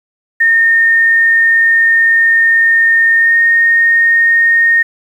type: tone with pitch glide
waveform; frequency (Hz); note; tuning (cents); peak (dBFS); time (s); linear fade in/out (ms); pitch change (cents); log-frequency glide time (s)
sine; 1829 to 1846; A#6 to A#6; -33 to -17; -6; 0.4-4.83; 10; +16; 3.18-3.37
effects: 7-bit